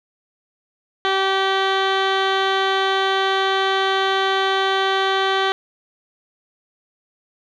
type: tone with low-pass filter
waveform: 15% pulse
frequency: 385.8 Hz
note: G4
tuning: 28 cents flat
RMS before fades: -19 dBFS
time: 1.05-5.52 s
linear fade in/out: 0 ms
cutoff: 3000 Hz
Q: 3.3
effects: none